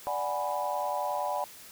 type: chord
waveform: sine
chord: G# half-diminished seventh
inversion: second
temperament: equal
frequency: 587.3 / 740 / 830.6 / 987.8 Hz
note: D5 / F#5 / G#5 / B5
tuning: 0 / 0 / 0 / 0 cents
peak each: -34 dBFS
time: 0.07-1.44 s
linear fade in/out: 0 ms
effects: white hiss -49 dBFS RMS until 1.71 s